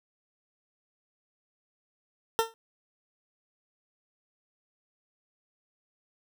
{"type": "tone with exponential decay", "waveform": "20% pulse", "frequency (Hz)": 452.5, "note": "A4", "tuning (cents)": 48, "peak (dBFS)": -14, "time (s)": [2.39, 2.54], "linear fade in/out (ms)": 0, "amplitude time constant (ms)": 31, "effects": []}